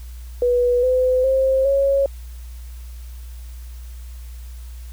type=tone with pitch steps; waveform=sine; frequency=489.3 / 509.2 / 529.9 / 551.4 Hz; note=B4 / C5 / C5 / C#5; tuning=-16 / -47 / +22 / -9 cents; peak=-14 dBFS; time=0.42-2.06 s; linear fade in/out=2 ms; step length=410 ms; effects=added 60 Hz sine -32 dBFS peak until 4.92 s + white hiss -50 dBFS RMS until 4.92 s